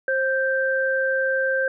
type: tone pair together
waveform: sine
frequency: 530.1 / 1568 Hz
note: C5 / G6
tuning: +23 / 0 cents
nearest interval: octave + perfect fifth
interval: 1877 cents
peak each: -22 dBFS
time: 0.08-1.68 s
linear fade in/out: 2 ms
effects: none